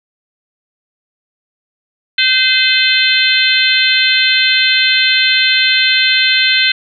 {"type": "harmonic tone with a mistuned harmonic", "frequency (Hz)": 515, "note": "C5", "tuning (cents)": -28, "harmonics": [3, 4, 5, 6, 7, 8], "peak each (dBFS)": [-16, -16, -16, -16, -16, -16], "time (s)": [2.18, 6.72], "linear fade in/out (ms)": 5, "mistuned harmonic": 7, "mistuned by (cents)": -26, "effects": []}